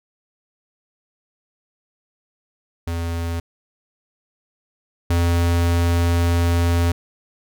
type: tone pair in turn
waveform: square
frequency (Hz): 84.3 / 85.63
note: E2 / F2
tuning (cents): +39 / -34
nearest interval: unison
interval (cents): 27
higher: second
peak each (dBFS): -23 / -16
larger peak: second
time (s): 2.87-3.4 / 5.1-6.92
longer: second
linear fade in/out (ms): 5
effects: none